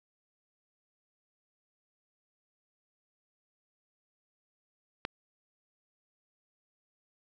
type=click; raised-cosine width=0.3 ms; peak=-16 dBFS; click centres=5.051 s; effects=none